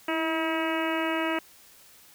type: harmonic tone with a mistuned harmonic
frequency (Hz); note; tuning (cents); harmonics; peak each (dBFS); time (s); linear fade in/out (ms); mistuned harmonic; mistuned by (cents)
321; E4; -46; 1 / 2 / 3 / 4 / 5 / 6 / 7 / 8 / 9; -29 / -32 / -34 / -35 / -36 / -37 / -37 / -38 / -39; 0.08-1.39; 5; 1; +32
effects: white hiss -54 dBFS RMS until 2.14 s